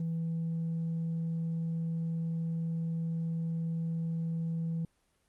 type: tone with tanh clipping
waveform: triangle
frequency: 164.81 Hz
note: E3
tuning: in tune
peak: -31 dBFS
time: 0-4.85 s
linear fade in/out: 2 ms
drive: 6 dB
effects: pink hiss -73 dBFS RMS until 5.28 s + Opus 32 kbps